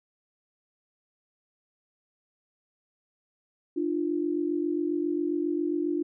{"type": "tone pair together", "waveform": "sine", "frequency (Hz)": [299.8, 347.2], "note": ["D4", "F4"], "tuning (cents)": [36, -10], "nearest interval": "minor third", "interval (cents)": 254, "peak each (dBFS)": -28, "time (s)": [3.76, 6.03], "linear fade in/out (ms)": 10, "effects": []}